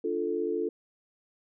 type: chord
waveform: sine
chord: D minor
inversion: none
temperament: equal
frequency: 293.7 / 349.2 / 440 Hz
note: D4 / F4 / A4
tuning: 0 / 0 / 0 cents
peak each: -35 / -31 / -30 dBFS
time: 0.04-0.69 s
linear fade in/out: 5 ms
effects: none